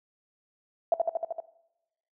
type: tone with echo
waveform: sine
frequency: 667 Hz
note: E5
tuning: 20 cents sharp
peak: -18 dBFS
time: 0.92-0.94 s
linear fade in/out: 2 ms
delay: 77 ms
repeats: 6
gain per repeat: -2 dB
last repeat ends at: 1.402 s
effects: noise-tail reverb RT60 0.9 s tail -18 dB re dry